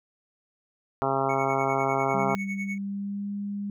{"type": "harmonic tone", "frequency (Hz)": 135.3, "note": "C#3", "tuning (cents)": -42, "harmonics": [1, 2, 3, 4, 5, 6, 7, 8, 9, 10], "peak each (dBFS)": [-34, -34, -30, -35, -29, -30, -32, -34, -34, -35], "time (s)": [1.02, 2.35], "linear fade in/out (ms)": 0}
{"type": "tone with tremolo", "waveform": "triangle", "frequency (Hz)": 2217, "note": "C#7", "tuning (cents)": 0, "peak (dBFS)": -29, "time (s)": [1.29, 2.78], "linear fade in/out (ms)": 5, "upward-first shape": "sine", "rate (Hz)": 10, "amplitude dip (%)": 85}
{"type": "tone with pitch glide", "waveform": "sine", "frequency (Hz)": [196.1, 202.3], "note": ["G3", "G#3"], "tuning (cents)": [1, -45], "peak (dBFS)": -29, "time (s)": [2.14, 3.7], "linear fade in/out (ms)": 2, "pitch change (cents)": 54, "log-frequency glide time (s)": [2.51, 3.31]}
{"effects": []}